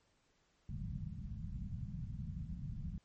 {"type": "low-pass noise", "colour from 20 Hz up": "white", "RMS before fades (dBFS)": -43, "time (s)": [0.69, 2.98], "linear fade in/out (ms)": 2, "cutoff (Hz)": 190, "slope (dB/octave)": 48, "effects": ["pink hiss -75 dBFS RMS until 3.04 s", "MP3 32 kbps"]}